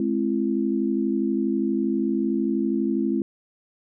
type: tone cluster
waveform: sine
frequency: 211.8 / 264.3 / 336.4 Hz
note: G#3 / C4 / E4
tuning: +34 / +18 / +35 cents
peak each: -25 dBFS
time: 0-3.22 s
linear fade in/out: 2 ms
effects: none